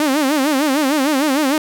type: tone with vibrato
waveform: sawtooth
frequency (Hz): 284.9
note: C#4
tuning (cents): +48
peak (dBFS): -10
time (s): 0-1.58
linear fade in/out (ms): 2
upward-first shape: sine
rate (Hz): 6.6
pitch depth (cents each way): 160
effects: none